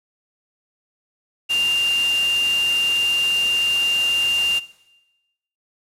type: tone in noise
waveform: sine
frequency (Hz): 2794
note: F7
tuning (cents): 0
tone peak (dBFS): -17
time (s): 1.49-4.6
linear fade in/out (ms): 20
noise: white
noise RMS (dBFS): -30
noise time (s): 1.49-4.6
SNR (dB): +10
effects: noise-tail reverb RT60 1.0 s tail -17 dB re dry + low-pass 10000 Hz 12 dB/octave